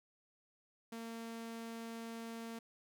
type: tone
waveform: sawtooth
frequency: 228.7 Hz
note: A#3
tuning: 33 cents flat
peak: -40 dBFS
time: 0.92-2.59 s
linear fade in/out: 5 ms
effects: none